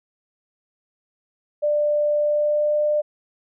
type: tone with pitch glide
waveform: sine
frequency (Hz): 593 to 598.5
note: D5 to D5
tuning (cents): +17 to +33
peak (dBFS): -17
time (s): 1.62-3.02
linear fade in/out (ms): 20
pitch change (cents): +16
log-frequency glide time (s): 2.19-2.83
effects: none